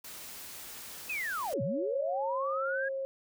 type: noise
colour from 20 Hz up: white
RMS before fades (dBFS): -45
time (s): 0.04-1.54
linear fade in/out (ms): 5
type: linear two-way sweep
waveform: sine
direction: down then up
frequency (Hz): 2637 to 108.7 to 1665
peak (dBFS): -32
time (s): 1.09-2.89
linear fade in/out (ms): 10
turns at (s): 1.62
type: tone with pitch glide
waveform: sine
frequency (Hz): 554.4 to 538.3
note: C#5 to C5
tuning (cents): 0 to +49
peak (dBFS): -32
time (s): 1.53-3.05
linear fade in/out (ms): 0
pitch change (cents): -51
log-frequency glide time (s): 1.92-2.41
effects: none